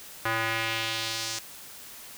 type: tone with band-pass filter sweep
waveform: square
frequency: 112.7 Hz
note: A2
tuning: 42 cents sharp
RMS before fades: -30 dBFS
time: 0.25-1.39 s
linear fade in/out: 5 ms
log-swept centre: 1500 to 6200 Hz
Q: 1.5
effects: white hiss -45 dBFS RMS until 2.17 s